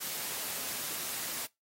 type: high-pass noise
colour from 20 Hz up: white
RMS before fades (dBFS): -37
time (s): 0-1.47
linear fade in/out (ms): 20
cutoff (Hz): 130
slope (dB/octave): 12
effects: noise-tail reverb RT60 0.2 s tail -23 dB re dry + AAC 48 kbps